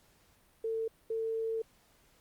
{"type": "tone bursts at uneven times", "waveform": "sine", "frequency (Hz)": 448.7, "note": "A4", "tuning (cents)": 34, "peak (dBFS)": -31, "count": 2, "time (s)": [[0.64, 0.88], [1.1, 1.62]], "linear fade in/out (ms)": 5, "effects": ["pink hiss -66 dBFS RMS until 2.2 s", "Opus 48 kbps"]}